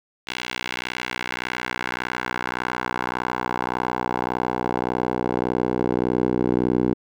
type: tone with band-pass filter sweep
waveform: 10% pulse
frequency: 61.74 Hz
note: B1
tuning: in tune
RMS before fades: -25 dBFS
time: 0.27-6.94 s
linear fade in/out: 5 ms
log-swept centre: 2900 to 340 Hz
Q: 1.4
effects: none